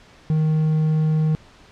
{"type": "tone", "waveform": "triangle", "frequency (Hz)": 156.1, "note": "D#3", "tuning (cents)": 6, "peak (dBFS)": -14, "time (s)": [0.3, 1.35], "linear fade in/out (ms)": 0, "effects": ["pink hiss -49 dBFS RMS until 1.71 s", "low-pass 5000 Hz 12 dB/octave"]}